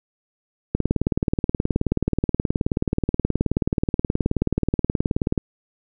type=click train; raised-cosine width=3 ms; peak=-6 dBFS; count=88; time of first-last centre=0.75-5.378 s; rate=18.8 Hz; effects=none